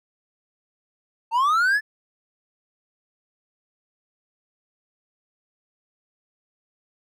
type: linear sweep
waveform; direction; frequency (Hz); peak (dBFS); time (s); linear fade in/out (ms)
triangle; up; 880 to 1760; -15; 1.31-1.81; 50
effects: none